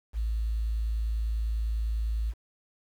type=tone with quantisation; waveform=sine; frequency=55 Hz; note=A1; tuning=in tune; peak=-26 dBFS; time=0.13-2.34 s; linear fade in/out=50 ms; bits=9; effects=none